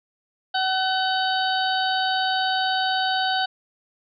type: harmonic tone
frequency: 756 Hz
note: F#5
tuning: 37 cents sharp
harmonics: 1 / 2 / 4 / 5 / 6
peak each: -23 / -26 / -29 / -30 / -31 dBFS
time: 0.54-3.46 s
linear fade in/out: 10 ms
effects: none